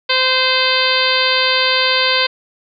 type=harmonic tone; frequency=517 Hz; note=C5; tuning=21 cents flat; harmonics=1 / 2 / 3 / 4 / 5 / 6 / 7 / 8 / 9; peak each=-21 / -21 / -21 / -21 / -21 / -21 / -21 / -21 / -21 dBFS; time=0.09-2.27 s; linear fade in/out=10 ms; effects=none